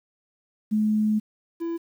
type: tone pair in turn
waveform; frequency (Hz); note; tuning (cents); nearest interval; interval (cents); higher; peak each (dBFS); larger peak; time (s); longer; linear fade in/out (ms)
sine / triangle; 214.1 / 334.9; A3 / E4; -47 / +27; minor sixth; 774; second; -19 / -24; first; 0.71-1.2 / 1.6-1.78; first; 20
effects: 9-bit